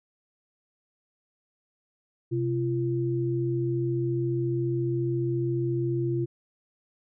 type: tone pair together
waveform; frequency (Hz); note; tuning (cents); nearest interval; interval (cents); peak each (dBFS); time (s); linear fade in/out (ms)
sine; 128.4 / 342.8; C3 / F4; -32 / -32; octave + perfect fourth; 1700; -27; 2.31-6.26; 20
effects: none

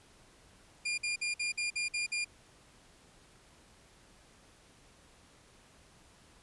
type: tone bursts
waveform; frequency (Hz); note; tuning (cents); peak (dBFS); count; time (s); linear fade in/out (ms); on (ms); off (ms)
sawtooth; 2409; D7; +43; -28; 8; 0.85-2.247; 10; 130; 51
effects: pink hiss -61 dBFS RMS until 6.42 s + resampled to 24000 Hz

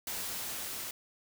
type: noise with level ramp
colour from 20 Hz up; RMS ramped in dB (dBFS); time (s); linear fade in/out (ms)
white; -37 to -40; 0.07-0.91; 2
effects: none

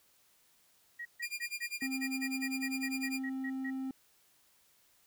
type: tone bursts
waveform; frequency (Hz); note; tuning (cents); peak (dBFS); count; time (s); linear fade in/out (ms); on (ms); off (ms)
sine; 1900; A#6; +33; -39; 14; 0.99-3.706; 10; 64; 140
type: tone with tremolo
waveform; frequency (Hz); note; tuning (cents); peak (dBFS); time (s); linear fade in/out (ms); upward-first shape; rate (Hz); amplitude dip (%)
sawtooth; 2405; D7; +41; -31; 1.22-3.2; 10; sine; 10; 95
type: tone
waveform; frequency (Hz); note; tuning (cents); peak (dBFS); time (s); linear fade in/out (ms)
triangle; 264.3; C4; +18; -33; 1.82-3.91; 2
effects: white hiss -68 dBFS RMS until 5.06 s

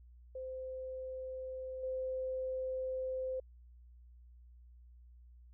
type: tone with level steps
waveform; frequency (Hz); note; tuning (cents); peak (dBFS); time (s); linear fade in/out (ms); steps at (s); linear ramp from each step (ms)
sine; 518; C5; -17; -40 / -35; 0.35-3.4; 5; 1.83; 5
effects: added 60 Hz sine -55 dBFS peak until 5.53 s

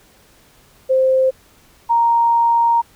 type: tone pair in turn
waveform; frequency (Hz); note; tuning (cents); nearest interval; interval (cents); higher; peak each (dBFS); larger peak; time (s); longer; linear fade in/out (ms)
sine; 523.3 / 932.4; C5 / A#5; 0 / 0; minor seventh; 1000; second; -11; neither; 0.89-1.31 / 1.89-2.82; second; 20
effects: pink hiss -51 dBFS RMS until 2.95 s

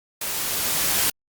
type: noise with level ramp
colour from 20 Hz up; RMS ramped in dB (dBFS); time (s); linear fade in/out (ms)
white; -28 to -20; 0.21-1.1; 5
effects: Opus 48 kbps

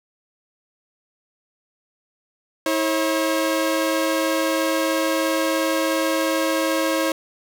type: tone pair together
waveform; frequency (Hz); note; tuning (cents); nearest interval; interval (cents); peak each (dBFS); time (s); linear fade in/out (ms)
sawtooth; 322.5 / 542.1; E4 / C#5; -38 / -39; major sixth; 899; -18; 2.66-7.12; 2
effects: none

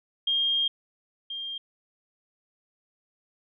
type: tone pair in turn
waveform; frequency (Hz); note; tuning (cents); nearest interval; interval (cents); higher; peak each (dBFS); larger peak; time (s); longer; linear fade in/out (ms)
sine; 3221 / 3203; G7 / G7; +46 / +37; unison; 9; first; -22 / -32; first; 0.27-0.68 / 1.3-1.58; first; 5
effects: none

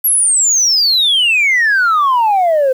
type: exponential sweep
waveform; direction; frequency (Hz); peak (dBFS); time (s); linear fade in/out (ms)
sine; down; 11780 to 507; -7; 0.04-2.73; 10
effects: tanh soft clip ceiling -7 dBFS + 7-bit

